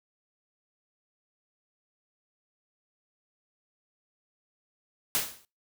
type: noise with exponential decay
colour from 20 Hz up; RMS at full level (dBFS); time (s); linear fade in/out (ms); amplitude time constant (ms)
white; -24; 5.15-5.45; 0; 65
effects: noise-tail reverb RT60 0.3 s tail -25 dB re dry